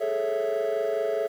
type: chord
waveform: triangle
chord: A major seventh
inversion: third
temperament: equal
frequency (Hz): 415.3 / 440 / 554.4 / 659.3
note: G#4 / A4 / C#5 / E5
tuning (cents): 0 / 0 / 0 / 0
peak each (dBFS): -28 / -26 / -28 / -26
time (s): 0-1.28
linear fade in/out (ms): 20
effects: tanh soft clip ceiling -17 dBFS + 9-bit